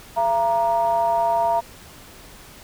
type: ring-modulated tone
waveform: triangle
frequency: 127.7 Hz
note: C3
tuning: 42 cents flat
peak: -12 dBFS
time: 0.16-1.61 s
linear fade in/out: 20 ms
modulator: 808 Hz
effects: pink hiss -44 dBFS RMS until 2.63 s